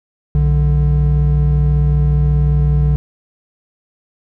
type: tone pair together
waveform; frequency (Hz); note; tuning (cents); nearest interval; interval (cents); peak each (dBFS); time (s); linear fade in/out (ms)
triangle; 61.89 / 147.2; B1 / D3; +4 / +4; octave + minor third; 1500; -11; 0.35-2.96; 0
effects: none